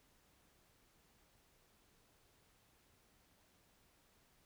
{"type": "silence", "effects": ["pink hiss -72 dBFS RMS until 4.45 s"]}